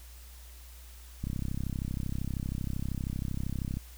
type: click train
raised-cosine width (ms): 5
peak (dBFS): -21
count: 84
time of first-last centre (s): 1.24-3.77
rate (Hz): 32.8
effects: added 60 Hz sine -47 dBFS peak until 3.97 s + white hiss -55 dBFS RMS until 3.97 s